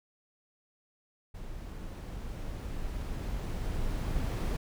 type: noise with level ramp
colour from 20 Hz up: brown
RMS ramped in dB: -42 to -30 dBFS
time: 1.34-4.57 s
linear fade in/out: 10 ms
effects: none